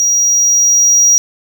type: tone with level ramp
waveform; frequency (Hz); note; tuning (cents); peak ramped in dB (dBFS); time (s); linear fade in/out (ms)
triangle; 5740; F8; +47; -8 to -4; 0-1.18; 0
effects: none